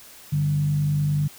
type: tone with frequency modulation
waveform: sine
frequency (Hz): 147.5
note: D3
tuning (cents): +8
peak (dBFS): -19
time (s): 0.32-1.28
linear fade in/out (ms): 10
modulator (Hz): 50.2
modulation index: 0.38
effects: white hiss -46 dBFS RMS until 1.38 s